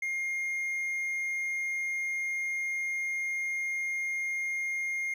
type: tone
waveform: triangle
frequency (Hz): 2127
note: C7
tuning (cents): +28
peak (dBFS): -28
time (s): 0.02-5.14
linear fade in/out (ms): 5
effects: none